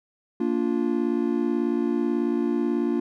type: chord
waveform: triangle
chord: Bb major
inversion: none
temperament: just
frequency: 233.1 / 291.4 / 349.6 Hz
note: Bb3 / D4 / F4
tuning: 0 / -13 / +2 cents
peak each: -24 dBFS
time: 0.4-3 s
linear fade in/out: 5 ms
effects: none